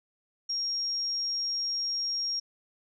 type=tone; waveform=sine; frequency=5580 Hz; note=F8; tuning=2 cents flat; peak=-28 dBFS; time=0.49-2.4 s; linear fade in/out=10 ms; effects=none